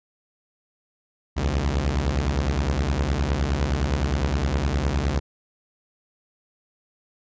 sawtooth beating tone pair, 64.6 / 74.3 Hz, C2 / D2, -21 / +21 cents, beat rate 9.7 Hz, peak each -20 dBFS, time 1.36-5.2 s, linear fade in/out 20 ms, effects resampled to 16000 Hz

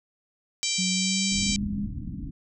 harmonic tone, 782 Hz, G5, 4 cents flat, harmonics 3 / 4 / 5 / 6 / 7 / 8 / 9 / 10, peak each -33 / -33 / -33 / -33 / -33 / -33 / -33 / -33 dBFS, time 0.63-1.56 s, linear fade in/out 0 ms
sine tone with pitch glide, 185 to 204.1 Hz, F#3 to G#3, 0 to -30 cents, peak -27 dBFS, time 0.78-1.87 s, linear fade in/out 10 ms, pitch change +170 cents, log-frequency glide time 0.91-1.61 s
pink low-pass noise, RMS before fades -34 dBFS, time 1.31-2.31 s, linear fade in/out 10 ms, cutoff 300 Hz, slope 96 dB/octave
effects none

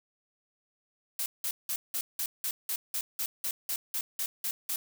blue noise bursts, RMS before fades -32 dBFS, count 15, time 1.19-4.76 s, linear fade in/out 2 ms, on 70 ms, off 180 ms, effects none

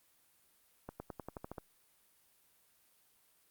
accelerating click train, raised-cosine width 1 ms, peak -28 dBFS, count 9, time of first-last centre 0.89-1.582 s, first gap 110 ms, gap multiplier 0.93, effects white hiss -70 dBFS RMS until 3.5 s + Opus 32 kbps

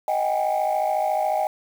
sine tone cluster, 625 / 759 / 813 Hz, D#5 / F#5 / G#5, +8 / +44 / -37 cents, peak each -23 dBFS, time 0.08-1.47 s, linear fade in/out 2 ms, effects tanh soft clip ceiling -15 dBFS + 7-bit

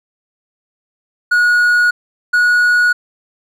triangle tone pair in turn, 1452 / 1457.4 Hz, F#6 / F#6, -33 / -27 cents, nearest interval unison, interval 6 cents, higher second, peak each -7 dBFS, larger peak neither, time 1.31-1.91 / 2.33-2.93 s, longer neither, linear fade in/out 10 ms, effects none

